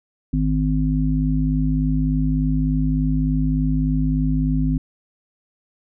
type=harmonic tone; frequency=51.7 Hz; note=G#1; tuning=7 cents flat; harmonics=1 / 3 / 5; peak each=-21 / -21 / -21 dBFS; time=0.33-4.78 s; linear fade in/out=5 ms; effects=none